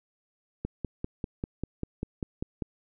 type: click train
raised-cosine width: 3 ms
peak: -18 dBFS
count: 11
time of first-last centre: 0.65-2.622 s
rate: 5.07 Hz
effects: none